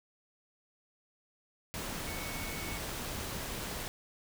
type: tone in noise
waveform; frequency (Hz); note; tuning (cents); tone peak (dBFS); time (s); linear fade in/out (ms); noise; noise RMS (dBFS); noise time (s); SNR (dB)
sine; 2217; C#7; 0; -45; 2.07-2.78; 0; pink; -39; 1.74-3.88; -9
effects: none